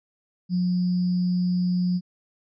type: tone with sample-and-hold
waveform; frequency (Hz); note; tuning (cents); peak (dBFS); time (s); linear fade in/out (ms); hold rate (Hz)
sine; 179.8; F#3; -49; -20; 0.49-2.01; 50; 4900
effects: resampled to 16000 Hz